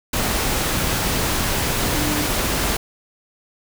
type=tone in noise; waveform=sine; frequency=298.4 Hz; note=D4; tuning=28 cents sharp; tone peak=-24 dBFS; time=1.95-2.27 s; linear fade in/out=5 ms; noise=pink; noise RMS=-21 dBFS; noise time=0.13-2.77 s; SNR=-6 dB; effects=none